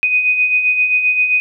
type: beating tone pair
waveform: sine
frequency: 2489 / 2496.6 Hz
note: D#7 / D#7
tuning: 0 / +5 cents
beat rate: 7.6 Hz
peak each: -21 / -12 dBFS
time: 0.03-1.4 s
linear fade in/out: 0 ms
effects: none